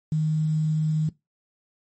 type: tone with quantisation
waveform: sine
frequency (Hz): 155.56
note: D#3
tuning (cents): 0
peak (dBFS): -20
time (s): 0.12-1.09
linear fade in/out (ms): 2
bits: 8
effects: noise-tail reverb RT60 0.2 s tail -20 dB re dry + MP3 32 kbps